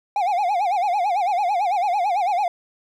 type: tone with vibrato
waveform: triangle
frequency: 765 Hz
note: G5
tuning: 42 cents flat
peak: -16 dBFS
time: 0.16-2.48 s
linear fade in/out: 2 ms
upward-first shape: sine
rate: 9 Hz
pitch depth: 180 cents each way
effects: none